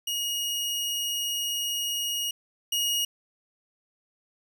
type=tone pair in turn; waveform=sawtooth; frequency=2877 / 2877 Hz; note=F#7 / F#7; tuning=-49 / -49 cents; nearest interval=unison; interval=0 cents; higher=neither; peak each=-24 / -21 dBFS; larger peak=second; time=0.07-2.31 / 2.72-3.05 s; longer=first; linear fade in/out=5 ms; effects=none